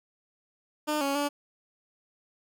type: tone with pitch steps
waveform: 15% pulse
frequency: 302.1 / 278 / 288.3 Hz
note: D4 / C#4 / D4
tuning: +49 / +5 / -32 cents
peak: -20 dBFS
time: 0.87-1.29 s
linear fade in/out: 20 ms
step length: 140 ms
effects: none